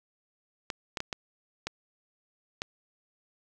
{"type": "clicks", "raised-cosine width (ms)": 0.2, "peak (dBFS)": -15, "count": 6, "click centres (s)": [0.702, 0.972, 1.004, 1.128, 1.67, 2.619], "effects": []}